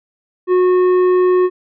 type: tone with tanh clipping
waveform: sine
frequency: 364.7 Hz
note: F#4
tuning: 25 cents flat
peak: -11 dBFS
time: 0.47-1.5 s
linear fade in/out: 50 ms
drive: 9 dB
effects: none